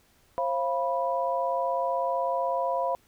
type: tone cluster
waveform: sine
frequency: 534 / 690 / 982 Hz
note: C5 / F5 / B5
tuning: +35 / -21 / -10 cents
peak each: -29 dBFS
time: 0.38-2.95 s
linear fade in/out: 0 ms
effects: pink hiss -63 dBFS RMS until 3.07 s